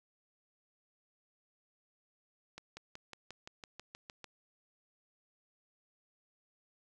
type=accelerating click train; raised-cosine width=0.2 ms; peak=-29 dBFS; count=11; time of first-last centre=2.58-4.243 s; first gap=190 ms; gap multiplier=0.97; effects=none